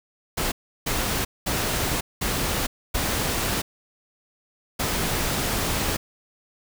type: noise bursts at uneven times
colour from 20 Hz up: pink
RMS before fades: -25 dBFS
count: 6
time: 0.37-0.52 / 0.86-1.25 / 1.46-2.01 / 2.21-2.67 / 2.94-3.62 / 4.79-5.97 s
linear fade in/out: 10 ms
effects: none